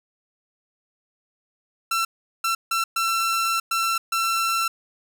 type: tone bursts at uneven times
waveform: sawtooth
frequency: 1346 Hz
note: E6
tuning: 36 cents sharp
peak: -17 dBFS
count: 6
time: 1.91-2.05 / 2.44-2.55 / 2.71-2.84 / 2.96-3.6 / 3.71-3.98 / 4.12-4.68 s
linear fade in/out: 5 ms
effects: none